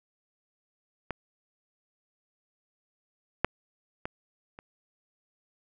clicks, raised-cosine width 0.5 ms, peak -17 / -7 / -18 / -29 dBFS, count 4, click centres 1.107 / 3.446 / 4.055 / 4.589 s, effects none

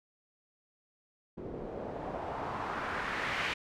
white noise with low-pass filter sweep, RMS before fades -37 dBFS, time 1.37-3.54 s, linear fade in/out 10 ms, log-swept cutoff 360 to 2400 Hz, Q 1.7, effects none

